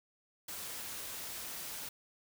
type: noise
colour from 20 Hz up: white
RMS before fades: -43 dBFS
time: 0.48-1.89 s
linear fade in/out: 5 ms
effects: none